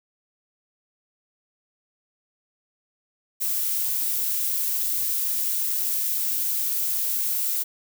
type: noise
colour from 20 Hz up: violet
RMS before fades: -25 dBFS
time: 3.4-7.64 s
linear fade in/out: 20 ms
effects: none